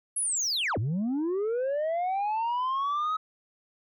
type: linear two-way sweep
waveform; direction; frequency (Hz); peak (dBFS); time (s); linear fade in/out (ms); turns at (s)
sine; down then up; 10950 to 94.4 to 1282; -23; 0.16-3.17; 10; 0.78
effects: tanh soft clip ceiling -25 dBFS